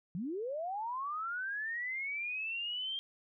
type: linear sweep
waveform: sine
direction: up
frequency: 157.5 to 3203 Hz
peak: -35 dBFS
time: 0.15-2.99 s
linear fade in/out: 0 ms
effects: none